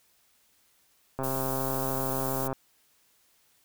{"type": "click train", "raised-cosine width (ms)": 1, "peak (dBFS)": -18, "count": 179, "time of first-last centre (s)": [1.19, 2.528], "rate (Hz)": 133}
{"type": "noise", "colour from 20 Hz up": "violet", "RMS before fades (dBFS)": -35, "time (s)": [1.23, 2.48], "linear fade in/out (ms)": 10}
{"effects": ["white hiss -66 dBFS RMS until 3.64 s"]}